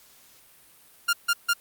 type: tone bursts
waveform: sawtooth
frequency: 1401 Hz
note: F6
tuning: 5 cents sharp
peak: -16 dBFS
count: 3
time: 1.08-1.536 s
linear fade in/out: 10 ms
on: 52 ms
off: 150 ms
effects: white hiss -55 dBFS RMS until 1.6 s + Opus 48 kbps